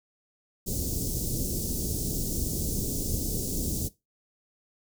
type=band-stop noise; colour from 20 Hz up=pink; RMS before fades=-30 dBFS; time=0.66-3.89 s; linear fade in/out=20 ms; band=410 to 5700 Hz; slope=24 dB/octave; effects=noise-tail reverb RT60 0.2 s tail -17 dB re dry